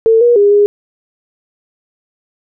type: tone with pitch steps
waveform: sine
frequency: 449.2 / 478.9 / 407 / 410.7 Hz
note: A4 / A#4 / G#4 / G#4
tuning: +36 / +47 / -35 / -19 cents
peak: -5 dBFS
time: 0.06-0.66 s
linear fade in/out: 0 ms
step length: 150 ms
effects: none